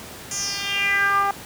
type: tone with band-pass filter sweep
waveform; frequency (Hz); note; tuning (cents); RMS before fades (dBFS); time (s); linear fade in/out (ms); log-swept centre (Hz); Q
10% pulse; 399.2; G4; +32; -22; 0.31-1.31; 2; 7500 to 900; 4.5
effects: pink hiss -38 dBFS RMS until 1.45 s + high-pass 80 Hz 12 dB/octave